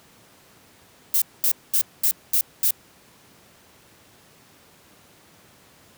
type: noise bursts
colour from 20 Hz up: violet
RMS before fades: -19 dBFS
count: 6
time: 1.14-2.708 s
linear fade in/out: 2 ms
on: 78 ms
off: 220 ms
effects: pink hiss -53 dBFS RMS until 5.97 s + high-pass 100 Hz 12 dB/octave